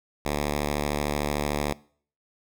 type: tone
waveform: 5% pulse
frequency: 73.3 Hz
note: D2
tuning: 3 cents flat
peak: -14 dBFS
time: 0.25-1.73 s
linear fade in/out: 5 ms
effects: noise-tail reverb RT60 0.5 s tail -22 dB re dry